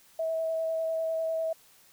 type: tone with vibrato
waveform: sine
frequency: 648 Hz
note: E5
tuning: 30 cents flat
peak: -27 dBFS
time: 0.19-1.53 s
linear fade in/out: 5 ms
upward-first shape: square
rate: 10 Hz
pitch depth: 9 cents each way
effects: white hiss -59 dBFS RMS until 1.92 s